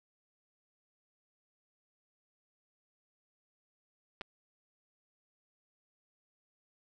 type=clicks; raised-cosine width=0.3 ms; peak=-23 / -26 dBFS; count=2; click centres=4.211 / 4.216 s; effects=none